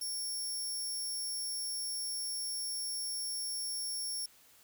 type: tone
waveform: 20% pulse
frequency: 5480 Hz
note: F8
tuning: 34 cents flat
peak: -30 dBFS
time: 0.01-4.26 s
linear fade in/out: 5 ms
effects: white hiss -62 dBFS RMS until 4.63 s